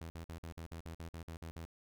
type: tone bursts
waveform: sawtooth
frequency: 82.41 Hz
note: E2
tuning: in tune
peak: -40 dBFS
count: 12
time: 0.01-1.651 s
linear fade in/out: 0 ms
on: 90 ms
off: 51 ms
effects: none